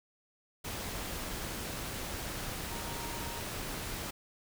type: tone in noise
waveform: sine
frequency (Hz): 932.3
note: A#5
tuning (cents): 0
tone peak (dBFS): -46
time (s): 2.7-3.41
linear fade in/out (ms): 10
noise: pink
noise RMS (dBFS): -39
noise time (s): 0.64-4.11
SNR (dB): -10
effects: none